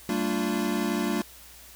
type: chord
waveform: square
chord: G minor seventh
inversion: none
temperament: equal with one note detuned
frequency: 196 / 227.5 / 293.7 / 349.2 Hz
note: G3 / Bb3 / D4 / F4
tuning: 0 / -42 / 0 / 0 cents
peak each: -32 / -30 / -32 / -32 dBFS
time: 0.09-1.22 s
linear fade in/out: 2 ms
effects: added 60 Hz sine -55 dBFS peak until 1.75 s + white hiss -49 dBFS RMS until 1.75 s